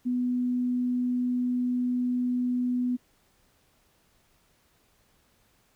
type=tone; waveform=sine; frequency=247.8 Hz; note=B3; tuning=6 cents sharp; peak=-24 dBFS; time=0.05-2.97 s; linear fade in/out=20 ms; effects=pink hiss -66 dBFS RMS until 5.75 s